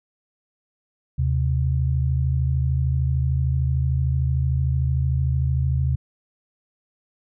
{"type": "tone pair together", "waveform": "sine", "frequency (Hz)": [77.52, 130.81], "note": ["D#2", "C3"], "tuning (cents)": [-6, 0], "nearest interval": "major sixth", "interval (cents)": 906, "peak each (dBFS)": [-21, -21], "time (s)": [1.18, 5.96], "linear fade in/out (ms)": 10, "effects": []}